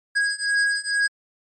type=beating tone pair; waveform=square; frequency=1645 / 1647.2 Hz; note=G#6 / G#6; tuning=-17 / -15 cents; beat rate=2.2 Hz; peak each=-24 / -23 dBFS; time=0.15-1.08 s; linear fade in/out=20 ms; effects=MP3 48 kbps